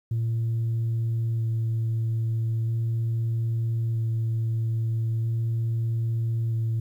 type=tone with vibrato; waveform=sine; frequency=113.8 Hz; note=A#2; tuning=41 cents flat; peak=-21 dBFS; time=0.11-6.8 s; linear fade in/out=5 ms; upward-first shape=square; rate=0.39 Hz; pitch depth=10 cents each way; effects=tanh soft clip ceiling -21 dBFS + 10-bit